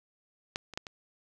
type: clicks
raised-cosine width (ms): 0.2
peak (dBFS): -15 / -27 / -16 / -24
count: 4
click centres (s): 0.559 / 0.737 / 0.775 / 0.868
effects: none